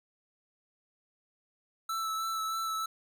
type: tone with vibrato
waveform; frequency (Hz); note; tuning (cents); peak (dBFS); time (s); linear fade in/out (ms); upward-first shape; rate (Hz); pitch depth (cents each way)
square; 1318.5; E6; 0; -32; 1.89-2.86; 5; sine; 3.2; 16
effects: 12-bit